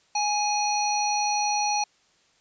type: harmonic tone with a mistuned harmonic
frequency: 830.6 Hz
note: G#5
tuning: in tune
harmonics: 1 / 3 / 5 / 7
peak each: -24 / -32 / -31 / -30 dBFS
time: 0.15-1.84 s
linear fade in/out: 5 ms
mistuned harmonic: 5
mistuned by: +57 cents
effects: white hiss -63 dBFS RMS until 2.4 s + resampled to 16000 Hz